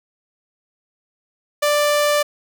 sawtooth tone, 589 Hz, D5, 5 cents sharp, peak -11 dBFS, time 1.62-2.23 s, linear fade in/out 10 ms, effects none

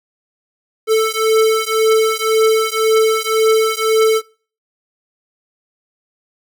square beating tone pair, 440 / 441.9 Hz, A4 / A4, 0 / +7 cents, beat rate 1.9 Hz, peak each -15 dBFS, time 0.87-4.22 s, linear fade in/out 50 ms, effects noise-tail reverb RT60 0.4 s tail -23 dB re dry

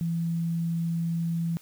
sine tone, 167.2 Hz, E3, 25 cents sharp, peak -25 dBFS, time 0.01-1.57 s, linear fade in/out 0 ms, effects white hiss -55 dBFS RMS until 1.61 s

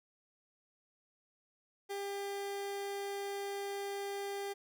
30% pulse tone, 399.5 Hz, G4, 33 cents sharp, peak -35 dBFS, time 1.89-4.54 s, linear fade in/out 20 ms, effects none

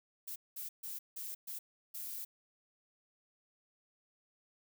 violet noise bursts at uneven times, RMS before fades -43 dBFS, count 6, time 0.27-0.36 / 0.56-0.69 / 0.83-0.99 / 1.16-1.35 / 1.47-1.59 / 1.94-2.25 s, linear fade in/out 10 ms, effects none

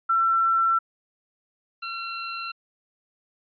sine / 20% pulse tone pair in turn, 1346 / 1361.6 Hz, E6 / F6, +36 / -44 cents, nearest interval unison, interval 20 cents, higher second, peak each -18 / -25 dBFS, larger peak first, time 0.09-0.79 / 1.82-2.52 s, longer neither, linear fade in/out 10 ms, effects resampled to 11025 Hz

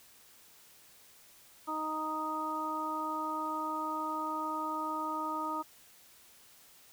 harmonic tone, 311.1 Hz, D#4, in tune, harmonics 1 / 2 / 3 / 4, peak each -40 / -44 / -37 / -36 dBFS, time 1.67-5.63 s, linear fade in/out 20 ms, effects white hiss -59 dBFS RMS until 6.92 s

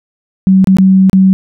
sine tone with dropouts, 190 Hz, F#3, 46 cents sharp, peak -3 dBFS, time 0.47-1.33 s, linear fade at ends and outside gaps 0 ms, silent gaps 0.644-0.672 / 0.769-0.785 / 1.097-1.131 s, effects none

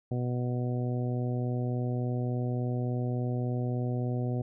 harmonic tone, 123.47 Hz, B2, in tune, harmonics 1 / 2 / 3 / 4 / 5 / 6, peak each -29 / -35 / -39 / -41 / -43 / -45 dBFS, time 0.11-4.42 s, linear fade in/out 5 ms, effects none

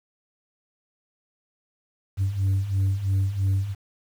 sine beating tone pair, 95 / 98 Hz, F#2 / G2, +46 / 0 cents, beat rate 3 Hz, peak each -24 / -20 dBFS, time 2.17-3.75 s, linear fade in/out 50 ms, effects tanh soft clip ceiling -18 dBFS + 8-bit

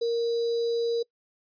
sine tone with sample-and-hold, 466.2 Hz, A#4, in tune, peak -23 dBFS, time 0.01-1.03 s, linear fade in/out 10 ms, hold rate 4410 Hz, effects noise-tail reverb RT60 0.1 s tail -24 dB re dry + resampled to 11025 Hz

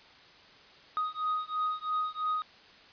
triangle beating tone pair, 1248 / 1251 Hz, D#6 / D#6, +5 / +9 cents, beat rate 3 Hz, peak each -31 dBFS, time 0.97-2.42 s, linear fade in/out 0 ms, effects white hiss -55 dBFS RMS until 2.92 s + resampled to 11025 Hz

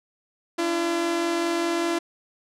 sawtooth tone pair together, 293.7 / 338.8 Hz, D4 / E4, 0 / +48 cents, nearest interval major second, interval 248 cents, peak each -28 / -19 dBFS, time 0.58-1.99 s, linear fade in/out 10 ms, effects low-pass 9000 Hz 12 dB/octave

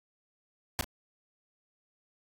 pink noise with echo, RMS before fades -29 dBFS, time 0.79-0.81 s, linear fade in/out 0 ms, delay 33 ms, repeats 1, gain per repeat -11 dB, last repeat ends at 0.843 s, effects AAC 64 kbps

